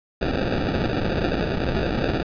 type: noise with sample-and-hold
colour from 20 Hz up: blue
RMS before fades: -23 dBFS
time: 0.21-2.23 s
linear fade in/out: 5 ms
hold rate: 1050 Hz
effects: resampled to 11025 Hz